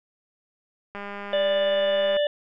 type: click train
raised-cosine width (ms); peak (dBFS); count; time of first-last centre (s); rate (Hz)
0.5; -21; 247; 0.95-2.168; 202
type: harmonic tone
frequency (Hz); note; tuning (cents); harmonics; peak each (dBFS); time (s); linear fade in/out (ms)
587.3; D5; 0; 1 / 3 / 5 / 6; -20 / -34 / -33 / -35; 1.33-2.27; 2
effects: none